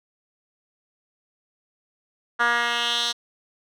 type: tone with band-pass filter sweep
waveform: 10% pulse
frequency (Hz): 237.4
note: A#3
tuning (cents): +32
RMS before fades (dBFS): -23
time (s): 2.39-3.13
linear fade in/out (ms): 20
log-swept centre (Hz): 1500 to 4400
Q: 2.7
effects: none